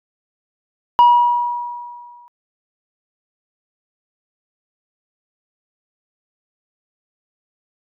sine tone with exponential decay, 963 Hz, B5, 44 cents flat, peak -3 dBFS, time 0.99-2.28 s, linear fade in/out 0 ms, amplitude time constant 280 ms, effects tanh soft clip ceiling -5 dBFS

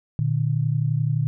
sine tone pair together, 118.34 / 150 Hz, A#2 / D3, +27 / +37 cents, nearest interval major third, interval 410 cents, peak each -22 dBFS, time 0.19-1.27 s, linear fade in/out 0 ms, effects none

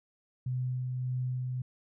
sine tone with tremolo, 126.8 Hz, B2, 46 cents sharp, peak -29 dBFS, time 0.46-1.62 s, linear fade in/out 5 ms, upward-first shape sine, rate 1.7 Hz, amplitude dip 25%, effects none

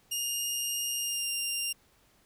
15% pulse tone with pitch glide, 2829 to 2790 Hz, F7 to F7, +22 to -2 cents, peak -23 dBFS, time 0.11-1.73 s, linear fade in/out 10 ms, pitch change -24 cents, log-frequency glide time 0.98-1.29 s, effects pink hiss -65 dBFS RMS until 2.25 s

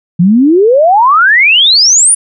sine exponential sweep, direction up, 165 to 9930 Hz, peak -3 dBFS, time 0.19-2.15 s, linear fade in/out 10 ms, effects none

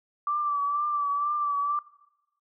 sine tone with vibrato, 1165 Hz, D6, 14 cents flat, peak -24 dBFS, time 0.27-1.79 s, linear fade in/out 2 ms, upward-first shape triangle, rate 2.1 Hz, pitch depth 47 cents each way, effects noise-tail reverb RT60 1.0 s tail -22 dB re dry

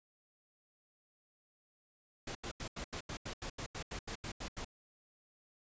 pink noise bursts, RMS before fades -42 dBFS, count 15, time 2.27-4.647 s, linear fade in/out 5 ms, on 81 ms, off 83 ms, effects resampled to 16000 Hz

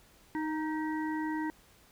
harmonic tone with a mistuned harmonic, 311.1 Hz, D#4, in tune, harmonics 1 / 3 / 5 / 6, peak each -32 / -38 / -46 / -43 dBFS, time 0.35-1.5 s, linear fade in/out 0 ms, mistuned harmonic 6, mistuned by +45 cents, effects pink hiss -61 dBFS RMS until 1.91 s

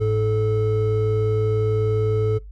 triangle tone pair together, 107.01 / 433.9 Hz, A2 / A4, -48 / -24 cents, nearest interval 2 octaves, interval 2424 cents, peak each -18 / -19 dBFS, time 0-2.39 s, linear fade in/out 20 ms, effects noise-tail reverb RT60 0.2 s tail -23 dB re dry + added 50 Hz sine -36 dBFS peak until 2.51 s

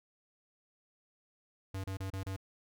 square tone bursts, 96 Hz, G2, 36 cents flat, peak -37 dBFS, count 5, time 1.74-2.364 s, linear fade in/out 5 ms, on 100 ms, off 31 ms, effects none

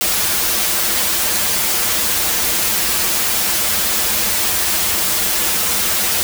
white noise with comb filter, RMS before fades -17 dBFS, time 0.01-6.23 s, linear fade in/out 0 ms, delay 7.3 ms, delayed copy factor -0.85, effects none

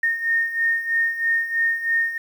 sine beating tone pair, 1834 / 1837.1 Hz, A#6 / A#6, -29 / -26 cents, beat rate 3.1 Hz, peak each -25 / -20 dBFS, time 0.03-2.18 s, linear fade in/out 5 ms, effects 8-bit

